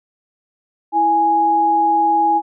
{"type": "tone pair together", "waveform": "sine", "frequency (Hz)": [329.6, 830.5], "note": ["E4", "G#5"], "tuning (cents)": [0, 0], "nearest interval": "octave + major third", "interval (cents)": 1600, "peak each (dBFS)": [-22, -12], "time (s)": [0.92, 2.42], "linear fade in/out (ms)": 50, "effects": []}